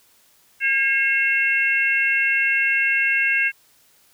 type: harmonic tone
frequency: 540 Hz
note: C#5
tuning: 45 cents flat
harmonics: 3 / 4 / 5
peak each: -21 / -21 / -21 dBFS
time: 0.6-3.52 s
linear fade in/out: 50 ms
effects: white hiss -57 dBFS RMS until 4.13 s